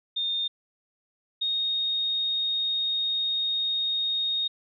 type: tone pair in turn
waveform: sine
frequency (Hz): 3646 / 3718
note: A#7 / A#7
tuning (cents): -39 / -5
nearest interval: unison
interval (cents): 34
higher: second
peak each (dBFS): -25 / -24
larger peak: second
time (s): 0.16-0.48 / 1.41-4.48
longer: second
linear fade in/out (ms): 10
effects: none